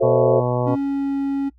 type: chord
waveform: sine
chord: F# half-diminished seventh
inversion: none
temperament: just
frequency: 370 / 444 / 532.8 / 666 Hz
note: F#4 / A4 / C5 / E5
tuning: 0 / +16 / +31 / +18 cents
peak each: -20 / -18 / -17 / -22 dBFS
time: 0-0.41 s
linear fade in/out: 20 ms
type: harmonic tone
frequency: 123.47 Hz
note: B2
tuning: in tune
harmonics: 1 / 2 / 3 / 4 / 5 / 6 / 7 / 8 / 9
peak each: -22 / -28 / -27 / -25 / -25 / -34 / -29 / -35 / -33 dBFS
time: 0.02-0.76 s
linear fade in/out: 20 ms
type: tone with pitch glide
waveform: triangle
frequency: 278.3 to 276.4 Hz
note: C#4 to C#4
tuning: +7 to -5 cents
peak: -17 dBFS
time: 0.66-1.5 s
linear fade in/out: 20 ms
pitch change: -12 cents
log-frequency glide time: 0.77-1.18 s
effects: noise-tail reverb RT60 0.1 s tail -21 dB re dry + added 60 Hz sine -50 dBFS peak until 1.58 s